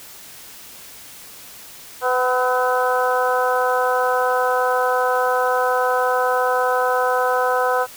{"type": "harmonic tone with a mistuned harmonic", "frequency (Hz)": 251.5, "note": "B3", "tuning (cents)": 32, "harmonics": [2, 3, 4, 5, 6], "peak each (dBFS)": [-20, -22, -23, -24, -25], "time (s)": [2.01, 7.87], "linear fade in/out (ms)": 50, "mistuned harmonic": 5, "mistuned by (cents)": 31, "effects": ["white hiss -40 dBFS RMS until 7.96 s"]}